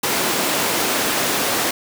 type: high-pass noise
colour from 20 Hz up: pink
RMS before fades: -20 dBFS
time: 0.03-1.71 s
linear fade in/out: 5 ms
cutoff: 270 Hz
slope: 12 dB/octave
effects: none